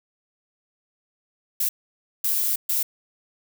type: noise bursts at uneven times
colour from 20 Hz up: violet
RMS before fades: -23 dBFS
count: 3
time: 1.6-1.69 / 2.24-2.56 / 2.69-2.83 s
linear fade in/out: 5 ms
effects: none